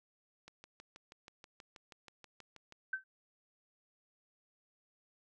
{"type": "click train", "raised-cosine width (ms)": 0.2, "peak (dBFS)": -35, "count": 15, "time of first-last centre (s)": [0.48, 2.724], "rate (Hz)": 6.24}
{"type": "tone with exponential decay", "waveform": "sine", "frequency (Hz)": 1542, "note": "G6", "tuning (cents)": -29, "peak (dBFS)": -30, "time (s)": [2.93, 3.04], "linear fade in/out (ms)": 5, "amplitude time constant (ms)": 23}
{"effects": []}